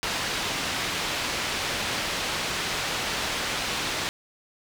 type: low-pass noise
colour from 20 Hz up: white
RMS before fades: -29 dBFS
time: 0.03-4.09 s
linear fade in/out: 0 ms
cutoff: 4100 Hz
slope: 12 dB/octave
effects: none